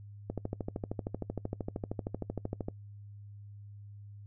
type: click train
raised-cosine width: 2 ms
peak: -21 dBFS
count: 32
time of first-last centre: 0.3-2.685 s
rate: 13 Hz
effects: noise-tail reverb RT60 0.1 s tail -22 dB re dry + added 102 Hz sine -46 dBFS peak until 4.26 s